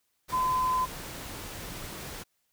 sine tone in noise, 1020 Hz, C6, 44 cents flat, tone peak -24 dBFS, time 0.32-0.86 s, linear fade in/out 20 ms, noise pink, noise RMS -40 dBFS, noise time 0.28-2.24 s, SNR +13 dB, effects white hiss -75 dBFS RMS until 2.52 s

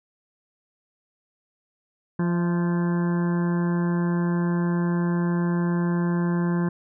harmonic tone with a mistuned harmonic, 173.6 Hz, F3, 10 cents flat, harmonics 1 / 2 / 3 / 4 / 5 / 6 / 7 / 8 / 9 / 10, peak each -21 / -29 / -40 / -43 / -40 / -37 / -49 / -46 / -40 / -44 dBFS, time 2.19-6.69 s, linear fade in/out 5 ms, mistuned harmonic 4, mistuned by -54 cents, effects none

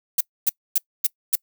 violet noise bursts, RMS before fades -18 dBFS, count 5, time 0.18-1.355 s, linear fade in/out 5 ms, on 27 ms, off 260 ms, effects noise-tail reverb RT60 0.1 s tail -25 dB re dry

